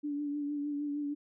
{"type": "tone with vibrato", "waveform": "sine", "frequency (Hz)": 290.6, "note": "D4", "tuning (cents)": -18, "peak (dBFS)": -32, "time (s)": [0.03, 1.15], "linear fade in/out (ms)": 20, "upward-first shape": "triangle", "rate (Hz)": 6.5, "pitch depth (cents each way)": 35, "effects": []}